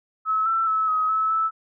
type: tone with pitch steps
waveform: sine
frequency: 1293 / 1336 / 1300 / 1267 / 1299 / 1312 Hz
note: E6 / E6 / E6 / D#6 / E6 / E6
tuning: -34 / +23 / -24 / +31 / -26 / -9 cents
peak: -19 dBFS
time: 0.25-1.51 s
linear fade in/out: 50 ms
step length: 210 ms
effects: none